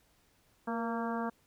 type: harmonic tone with a mistuned harmonic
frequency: 229.9 Hz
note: A#3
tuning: 24 cents flat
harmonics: 1 / 2 / 3 / 4 / 5 / 6 / 7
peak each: -35 / -40 / -40 / -40 / -42 / -45 / -46 dBFS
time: 0.67-1.3 s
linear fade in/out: 10 ms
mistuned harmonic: 2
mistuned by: +37 cents
effects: pink hiss -69 dBFS RMS until 1.46 s